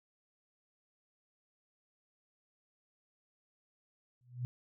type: tone with exponential growth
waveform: sine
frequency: 123.47 Hz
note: B2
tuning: in tune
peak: -31 dBFS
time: 4.21-4.45 s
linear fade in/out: 0 ms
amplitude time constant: 52 ms
effects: none